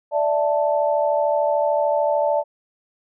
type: chord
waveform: sine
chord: D suspended second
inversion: none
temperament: just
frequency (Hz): 587.3 / 660.7 / 881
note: D5 / E5 / A5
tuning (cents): 0 / +4 / +2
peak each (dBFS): -19 / -23 / -23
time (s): 0.11-2.44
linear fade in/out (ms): 50
effects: none